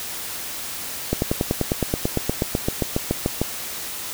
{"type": "slowing click train", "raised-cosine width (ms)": 2, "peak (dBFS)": -6, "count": 20, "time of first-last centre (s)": [1.13, 3.416], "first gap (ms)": 91, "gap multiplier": 1.03, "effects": ["white hiss -31 dBFS RMS until 4.13 s"]}